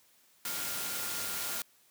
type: tone in noise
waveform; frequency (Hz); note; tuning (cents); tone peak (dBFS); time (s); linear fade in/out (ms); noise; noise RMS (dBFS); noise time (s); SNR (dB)
sine; 1407; F6; +12; -46; 0.45-1.62; 2; white; -36; 0.45-1.62; -13
effects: white hiss -65 dBFS RMS until 1.9 s + high-pass 100 Hz 12 dB/octave